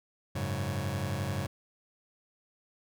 sawtooth chord, F# suspended second, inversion none, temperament just, 92.5 / 104.06 / 138.75 Hz, F#2 / G#2 / C#3, 0 / +4 / +2 cents, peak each -31 dBFS, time 0.35-1.47 s, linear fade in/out 10 ms, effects none

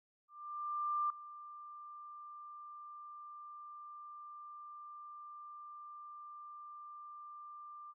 sine tone with ADSR envelope, 1189 Hz, D6, 21 cents sharp, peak -31 dBFS, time 0.28-7.94 s, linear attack 820 ms, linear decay 3 ms, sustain -17 dB, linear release 40 ms, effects none

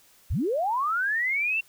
sine linear sweep, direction up, 38.85 to 2734 Hz, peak -23 dBFS, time 0.3-1.61 s, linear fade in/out 10 ms, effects white hiss -58 dBFS RMS until 1.68 s

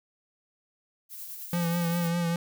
violet noise with tremolo, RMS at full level -39 dBFS, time 1.09-2.11 s, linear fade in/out 50 ms, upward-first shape sine, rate 9.6 Hz, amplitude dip 35%
square tone with vibrato, 170.9 Hz, F3, 37 cents flat, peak -26 dBFS, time 1.53-2.36 s, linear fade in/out 2 ms, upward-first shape triangle, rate 5 Hz, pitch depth 42 cents each way
effects none

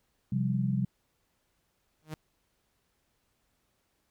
sine chord, C suspended fourth, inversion none, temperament equal, 130.81 / 174.61 / 196 Hz, C3 / F3 / G3, 0 / 0 / 0 cents, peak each -29 / -33 / -30 dBFS, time 0.32-0.85 s, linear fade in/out 5 ms
sawtooth tone with exponential growth, 155.4 Hz, D#3, 2 cents flat, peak -30 dBFS, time 2.02-2.14 s, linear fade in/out 2 ms, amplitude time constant 24 ms
effects pink hiss -75 dBFS RMS until 4.1 s

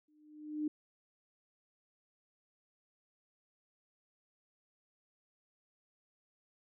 sine tone with exponential growth, 302.5 Hz, D#4, 49 cents flat, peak -30 dBFS, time 0.08-0.68 s, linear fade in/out 5 ms, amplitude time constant 130 ms, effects none

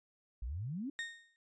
sine exponential sweep, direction up, 51.6 to 295.9 Hz, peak -37 dBFS, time 0.42-0.9 s, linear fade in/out 5 ms
35% pulse tone with exponential decay, 1848 Hz, A#6, 16 cents flat, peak -33 dBFS, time 0.99-1.36 s, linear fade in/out 0 ms, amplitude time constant 79 ms
effects resampled to 16000 Hz

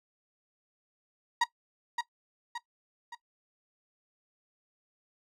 35% pulse tone with echo, 949 Hz, A#5, 31 cents sharp, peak -21 dBFS, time 1.41-1.44 s, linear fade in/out 5 ms, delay 570 ms, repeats 3, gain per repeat -6 dB, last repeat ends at 3.15 s, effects noise-tail reverb RT60 0.1 s tail -17 dB re dry + low-pass 6000 Hz 12 dB/octave

